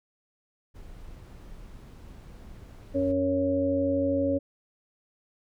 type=noise; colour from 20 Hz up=brown; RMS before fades=-45 dBFS; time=0.74-3.13 s; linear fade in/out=20 ms
type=harmonic tone; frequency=92.5 Hz; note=F#2; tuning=in tune; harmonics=1 / 3 / 5 / 6; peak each=-34 / -26 / -36 / -26 dBFS; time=2.94-4.39 s; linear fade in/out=20 ms
effects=none